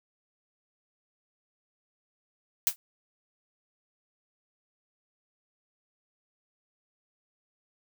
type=noise with exponential decay; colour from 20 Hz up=blue; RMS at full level=-19 dBFS; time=2.67-2.76 s; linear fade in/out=0 ms; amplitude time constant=18 ms; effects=none